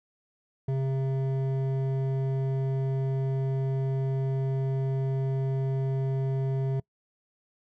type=tone with hard clipping; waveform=sine; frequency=134 Hz; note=C3; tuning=42 cents sharp; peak=-27 dBFS; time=0.68-6.8 s; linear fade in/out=5 ms; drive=10 dB; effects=noise-tail reverb RT60 0.1 s tail -24 dB re dry